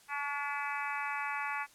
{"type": "harmonic tone with a mistuned harmonic", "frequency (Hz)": 287.1, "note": "D4", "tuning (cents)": -39, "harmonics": [3, 4, 5, 6, 7, 8, 9], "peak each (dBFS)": [-39, -40, -41, -42, -42, -43, -44], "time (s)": [0.08, 1.67], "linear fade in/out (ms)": 50, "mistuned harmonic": 4, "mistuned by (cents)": -22, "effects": ["white hiss -61 dBFS RMS until 1.74 s", "low-pass 11000 Hz 12 dB/octave"]}